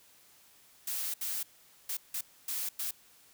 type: noise bursts at uneven times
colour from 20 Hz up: blue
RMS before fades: -35 dBFS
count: 6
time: 0.87-1.14 / 1.21-1.43 / 1.89-1.97 / 2.14-2.21 / 2.48-2.69 / 2.79-2.91 s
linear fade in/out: 5 ms
effects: white hiss -61 dBFS RMS until 3.33 s